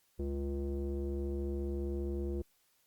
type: tone with low-pass filter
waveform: square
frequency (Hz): 69.8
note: C#2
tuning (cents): +13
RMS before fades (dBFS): -36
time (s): 0.19-2.42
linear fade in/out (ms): 5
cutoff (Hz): 400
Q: 6.6
effects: white hiss -72 dBFS RMS until 2.86 s + Opus 48 kbps